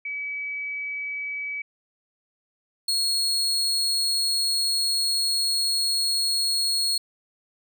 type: tone pair in turn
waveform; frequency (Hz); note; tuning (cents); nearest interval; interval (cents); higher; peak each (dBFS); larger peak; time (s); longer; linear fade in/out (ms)
sine / 35% pulse; 2285 / 4314; D7 / C#8; -48 / -48; major seventh; 1100; second; -28 / -20; second; 0.05-1.62 / 2.88-6.98; second; 5
effects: none